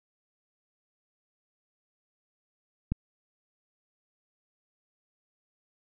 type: click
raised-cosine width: 5 ms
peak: -15 dBFS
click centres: 2.92 s
effects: none